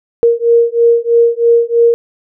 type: beating tone pair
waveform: sine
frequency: 466.2 / 469.3 Hz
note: A#4 / A#4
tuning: 0 / +12 cents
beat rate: 3.1 Hz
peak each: -10 dBFS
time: 0.23-1.94 s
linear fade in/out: 0 ms
effects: none